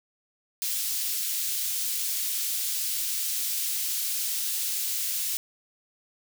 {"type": "high-pass noise", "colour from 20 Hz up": "white", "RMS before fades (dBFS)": -29, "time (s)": [0.62, 5.37], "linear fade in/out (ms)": 0, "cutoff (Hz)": 3500, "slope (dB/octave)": 12, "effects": []}